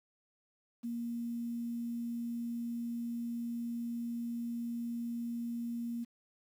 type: tone with quantisation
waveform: sine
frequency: 235.2 Hz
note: A#3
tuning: 16 cents sharp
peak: -35 dBFS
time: 0.83-6.05 s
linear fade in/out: 20 ms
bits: 10
effects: none